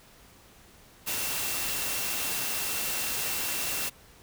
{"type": "tone in noise", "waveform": "sine", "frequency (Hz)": 2706, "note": "E7", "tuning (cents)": 45, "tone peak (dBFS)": -40, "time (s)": [1.06, 3.9], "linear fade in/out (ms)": 20, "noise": "white", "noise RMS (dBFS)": -31, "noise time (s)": [1.06, 3.9], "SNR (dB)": -12, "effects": ["pink hiss -55 dBFS RMS until 4.22 s"]}